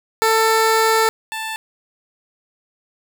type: tone pair in turn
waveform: 15% pulse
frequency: 444.8 / 882.4 Hz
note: A4 / A5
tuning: +19 / +5 cents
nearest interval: octave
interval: 1186 cents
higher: second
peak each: -7 / -18 dBFS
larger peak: first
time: 0.22-1.09 / 1.32-1.56 s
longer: first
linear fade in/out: 0 ms
effects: none